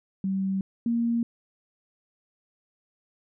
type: tone pair in turn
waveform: sine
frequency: 192.4 / 233.7 Hz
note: G3 / A#3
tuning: -32 / +5 cents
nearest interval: minor third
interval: 337 cents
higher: second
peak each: -24 / -22 dBFS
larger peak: second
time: 0.24-0.61 / 0.86-1.23 s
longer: neither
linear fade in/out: 2 ms
effects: none